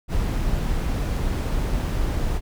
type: noise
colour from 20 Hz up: brown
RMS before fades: -23 dBFS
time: 0.08-2.41 s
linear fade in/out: 50 ms
effects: none